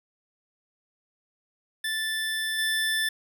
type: tone with level steps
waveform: 25% pulse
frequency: 1760 Hz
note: A6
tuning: in tune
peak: -23 / -20 dBFS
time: 1.84-3.09 s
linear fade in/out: 5 ms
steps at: 2.58 s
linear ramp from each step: 10 ms
effects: none